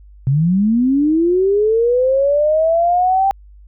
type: linear sweep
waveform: sine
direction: up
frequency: 128 to 789 Hz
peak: -11 dBFS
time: 0.27-3.31 s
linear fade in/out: 0 ms
effects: added 50 Hz sine -39 dBFS peak until 3.67 s